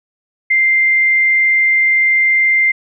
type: tone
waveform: sine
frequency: 2093 Hz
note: C7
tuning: in tune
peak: -9 dBFS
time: 0.5-2.72 s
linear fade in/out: 10 ms
effects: none